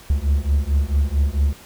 triangle beating tone pair, 68.9 / 73.4 Hz, C#2 / D2, -10 / 0 cents, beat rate 4.5 Hz, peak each -17 dBFS, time 0.1-1.53 s, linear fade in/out 0 ms, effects pink hiss -44 dBFS RMS until 1.65 s

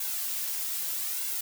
blue noise with flanger, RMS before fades -32 dBFS, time 0-1.41 s, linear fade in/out 5 ms, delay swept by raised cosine 1.6 to 3.5 ms, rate 0.8 Hz, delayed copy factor -0.65, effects none

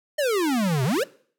square exponential two-way sweep, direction down then up, 622.3 to 123.47 to 620 Hz, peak -21 dBFS, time 0.18-1.04 s, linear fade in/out 10 ms, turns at 0.84 s, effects noise-tail reverb RT60 0.5 s tail -21 dB re dry

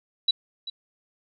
sine tone with echo, 3929 Hz, B7, 10 cents flat, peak -17 dBFS, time 0.28-0.31 s, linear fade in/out 5 ms, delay 390 ms, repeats 1, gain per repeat -14 dB, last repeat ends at 0.7 s, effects none

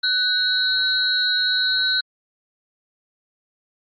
sine tone cluster, 1503 / 3902 / 4199 Hz, F#6 / B7 / C8, +27 / -22 / +5 cents, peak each -22 dBFS, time 0.03-2.01 s, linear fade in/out 10 ms, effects Opus 48 kbps

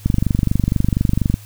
click train, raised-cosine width 5 ms, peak -3 dBFS, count 32, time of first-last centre 0.06-1.341 s, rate 24.2 Hz, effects added 104 Hz sine -38 dBFS peak until 1.45 s + white hiss -45 dBFS RMS until 1.45 s

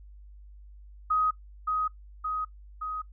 sine tone with echo, 1257 Hz, D#6, 17 cents sharp, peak -22 dBFS, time 1.1-1.31 s, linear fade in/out 10 ms, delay 570 ms, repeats 3, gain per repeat -3 dB, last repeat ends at 3.02 s, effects noise-tail reverb RT60 0.1 s tail -18 dB re dry + added 50 Hz sine -46 dBFS peak until 3.12 s

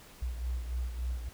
sine beating tone pair, 60.7 / 64.2 Hz, B1 / C2, -29 / -32 cents, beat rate 3.5 Hz, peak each -32 / -39 dBFS, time 0.22-1.29 s, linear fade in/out 5 ms, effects tanh soft clip ceiling -25 dBFS + pink hiss -54 dBFS RMS until 1.33 s

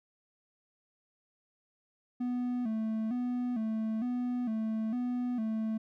triangle tone with vibrato, 233.1 Hz, A#3, in tune, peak -28 dBFS, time 2.2-5.78 s, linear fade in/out 10 ms, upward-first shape square, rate 1.1 Hz, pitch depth 98 cents each way, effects none

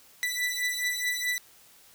sawtooth beating tone pair, 1975.5 / 1980.2 Hz, B6 / B6, 0 / +4 cents, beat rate 4.7 Hz, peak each -27 dBFS, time 0.23-1.38 s, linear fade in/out 0 ms, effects white hiss -56 dBFS RMS until 1.94 s

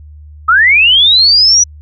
sine linear sweep, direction up, 1244.5 to 5920 Hz, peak -4 dBFS, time 0.48-1.64 s, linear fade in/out 10 ms, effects added 75 Hz sine -31 dBFS peak until 1.81 s

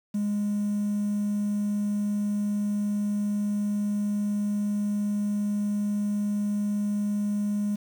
triangle tone, 206.3 Hz, G#3, 11 cents flat, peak -21 dBFS, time 0.14-7.76 s, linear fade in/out 10 ms, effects tanh soft clip ceiling -20 dBFS + 8-bit

